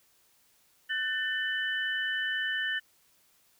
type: tone cluster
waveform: sine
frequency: 1507 / 1785 / 2994 Hz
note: F#6 / A6 / F#7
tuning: +31 / +24 / +20 cents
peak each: -36 / -30 / -35 dBFS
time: 0.89-2.8 s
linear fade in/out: 20 ms
effects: white hiss -66 dBFS RMS until 3.59 s